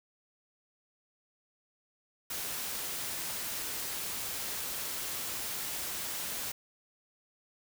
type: noise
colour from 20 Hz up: white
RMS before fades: -37 dBFS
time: 2.3-6.52 s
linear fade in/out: 5 ms
effects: none